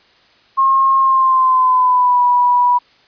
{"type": "tone with pitch glide", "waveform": "sine", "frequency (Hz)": [1074, 979.2], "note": ["C6", "B5"], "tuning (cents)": [45, -15], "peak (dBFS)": -9, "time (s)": [0.57, 2.79], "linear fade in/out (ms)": 20, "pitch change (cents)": -160, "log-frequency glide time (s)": [0.98, 2.22], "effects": ["white hiss -51 dBFS RMS until 3.07 s", "resampled to 11025 Hz"]}